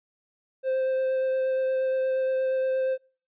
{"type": "tone with vibrato", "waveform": "triangle", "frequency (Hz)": 523.3, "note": "C5", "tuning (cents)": 0, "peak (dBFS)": -21, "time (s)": [0.63, 2.98], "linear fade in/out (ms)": 50, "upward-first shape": "sine", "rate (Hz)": 8.5, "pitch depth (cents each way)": 9, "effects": ["noise-tail reverb RT60 0.4 s tail -26 dB re dry", "resampled to 8000 Hz"]}